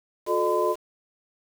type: tone cluster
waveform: sine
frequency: 360.5 / 437.5 / 607 / 1017 Hz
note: F#4 / A4 / D#5 / C6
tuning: -45 / -10 / -43 / -50 cents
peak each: -26 dBFS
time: 0.26-0.76 s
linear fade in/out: 50 ms
effects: 7-bit